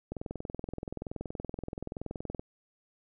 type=click train; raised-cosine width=2 ms; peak=-23 dBFS; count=49; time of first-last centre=0.12-2.395 s; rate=21.1 Hz; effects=none